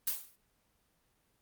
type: noise with exponential decay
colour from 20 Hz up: blue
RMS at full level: -29 dBFS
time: 0.07-0.36 s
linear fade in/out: 5 ms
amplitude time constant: 63 ms
effects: pink hiss -74 dBFS RMS until 1.41 s + Opus 24 kbps